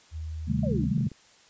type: tone with pitch glide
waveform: sine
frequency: 79.1 to 72.54 Hz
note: D#2 to D2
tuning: +29 to -21 cents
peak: -32 dBFS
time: 0.11-0.94 s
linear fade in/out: 50 ms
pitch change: -150 cents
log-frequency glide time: 0.56-0.65 s
type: chord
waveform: sine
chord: A half-diminished seventh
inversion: first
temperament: equal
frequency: 130.81 / 155.56 / 196 / 220 Hz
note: C3 / Eb3 / G3 / A3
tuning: 0 / 0 / 0 / 0 cents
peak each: -30 dBFS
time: 0.47-1.09 s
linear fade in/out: 20 ms
type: exponential sweep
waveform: sine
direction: down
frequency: 659.3 to 98 Hz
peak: -31 dBFS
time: 0.63-1.08 s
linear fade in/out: 5 ms
type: clicks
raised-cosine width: 3 ms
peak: -30 dBFS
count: 6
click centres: 0.722 / 0.841 / 0.978 / 1.009 / 1.068 / 1.117 s
effects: white hiss -57 dBFS RMS until 1.49 s + resampled to 16000 Hz